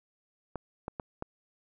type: clicks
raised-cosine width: 1 ms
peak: -21 dBFS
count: 4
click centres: 0.557 / 0.881 / 0.998 / 1.224 s
effects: none